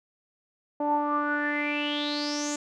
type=tone with low-pass filter sweep; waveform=sawtooth; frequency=293.7 Hz; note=D4; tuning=in tune; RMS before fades=-28 dBFS; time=0.8-2.56 s; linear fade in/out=5 ms; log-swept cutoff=750 to 7200 Hz; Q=8.9; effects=none